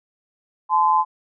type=tone pair together; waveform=sine; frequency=862.7 / 1028 Hz; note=A5 / C6; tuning=-34 / -31 cents; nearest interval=minor third; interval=303 cents; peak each=-18 / -16 dBFS; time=0.69-1.05 s; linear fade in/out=50 ms; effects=none